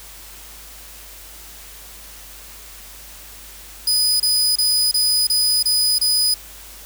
sawtooth tone bursts, 4978 Hz, D#8, in tune, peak -12 dBFS, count 7, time 3.87-6.342 s, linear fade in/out 5 ms, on 330 ms, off 27 ms, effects added 50 Hz sine -44 dBFS peak until 6.85 s + white hiss -40 dBFS RMS until 6.85 s

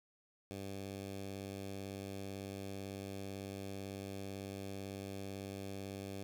10% pulse tone with notch filter, 98 Hz, G2, in tune, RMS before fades -45 dBFS, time 0.51-6.23 s, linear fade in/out 0 ms, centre 1400 Hz, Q 1.6, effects none

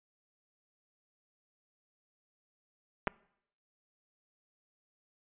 clicks, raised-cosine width 0.5 ms, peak -15 dBFS, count 2, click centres 3.072 / 3.077 s, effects noise-tail reverb RT60 0.7 s tail -24 dB re dry + resampled to 8000 Hz

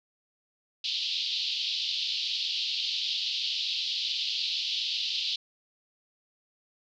white band-pass noise, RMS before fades -31 dBFS, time 0.84-5.36 s, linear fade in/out 5 ms, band 2900 to 4600 Hz, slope 48 dB/octave, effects none

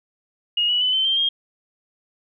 sine tone with pitch steps, 2870 / 2939 / 3009 / 3081 / 3155 / 3231 Hz, F7 / F#7 / F#7 / G7 / G7 / G#7, +47 / -12 / +28 / -31 / +10 / -48 cents, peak -17 dBFS, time 0.57-1.29 s, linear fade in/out 5 ms, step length 120 ms, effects none

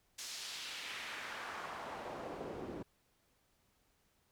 pink noise with band-pass filter sweep, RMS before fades -45 dBFS, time 0.18-2.83 s, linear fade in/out 10 ms, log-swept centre 5900 to 290 Hz, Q 1.3, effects pink hiss -75 dBFS RMS until 4.31 s

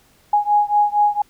sine beating tone pair, 828 / 832.3 Hz, G#5 / G#5, -5 / +4 cents, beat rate 4.3 Hz, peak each -16 / -17 dBFS, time 0.33-1.22 s, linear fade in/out 5 ms, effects pink hiss -55 dBFS RMS until 1.29 s

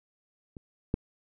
clicks, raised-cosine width 3 ms, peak -30 / -13 dBFS, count 2, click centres 0.568 / 0.941 s, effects none

